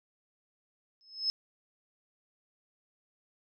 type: tone with exponential growth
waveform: sine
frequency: 5190 Hz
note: E8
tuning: 28 cents flat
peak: -24 dBFS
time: 1.01-1.3 s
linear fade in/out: 0 ms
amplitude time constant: 62 ms
effects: none